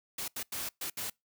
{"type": "noise bursts at uneven times", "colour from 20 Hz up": "white", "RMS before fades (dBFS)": -37, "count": 5, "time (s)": [[0.18, 0.28], [0.36, 0.43], [0.52, 0.69], [0.81, 0.9], [0.97, 1.1]], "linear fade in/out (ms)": 5, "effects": ["noise-tail reverb RT60 0.2 s tail -26 dB re dry"]}